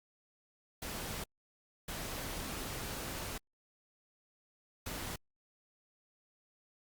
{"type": "noise bursts at uneven times", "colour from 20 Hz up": "pink", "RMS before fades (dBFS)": -41, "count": 3, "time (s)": [[0.82, 1.24], [1.88, 3.38], [4.86, 5.16]], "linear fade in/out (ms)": 5, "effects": ["Opus 48 kbps"]}